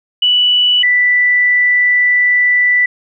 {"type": "tone pair in turn", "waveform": "sine", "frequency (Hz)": [2960, 1975.6], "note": ["F#7", "B6"], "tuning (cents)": [0, 0], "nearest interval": "perfect fifth", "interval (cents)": 700, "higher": "first", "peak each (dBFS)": -8, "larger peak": "neither", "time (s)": [[0.22, 0.83], [0.83, 2.86]], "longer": "second", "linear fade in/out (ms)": 5, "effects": []}